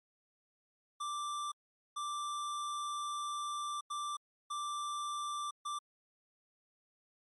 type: tone bursts at uneven times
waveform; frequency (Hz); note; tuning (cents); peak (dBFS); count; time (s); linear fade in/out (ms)
square; 1177; D6; +3; -37; 5; 1-1.52 / 1.96-3.81 / 3.9-4.17 / 4.5-5.51 / 5.65-5.79; 10
effects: MP3 48 kbps